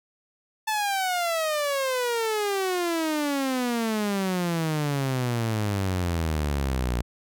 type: exponential sweep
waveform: sawtooth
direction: down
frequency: 880 to 58.1 Hz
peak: -20 dBFS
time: 0.67-7.02 s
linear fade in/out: 10 ms
effects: none